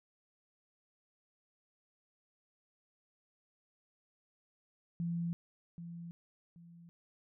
sine tone with echo, 170 Hz, F3, 46 cents flat, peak -33 dBFS, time 5-5.33 s, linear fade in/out 0 ms, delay 780 ms, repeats 2, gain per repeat -10 dB, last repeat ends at 6.89 s, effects none

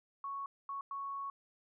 sine tone bursts at uneven times, 1108.7 Hz, C#6, in tune, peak -38 dBFS, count 3, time 0.24-0.46 / 0.69-0.81 / 0.91-1.3 s, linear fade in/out 2 ms, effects none

